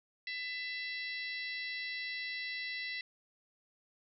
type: harmonic tone with a mistuned harmonic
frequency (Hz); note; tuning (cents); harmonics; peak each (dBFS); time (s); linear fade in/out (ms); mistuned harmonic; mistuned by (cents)
667; E5; +20; 3 / 4 / 5 / 6 / 7 / 8; -39 / -46 / -52 / -45 / -50 / -52; 0.27-3.01; 2; 7; -28
effects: none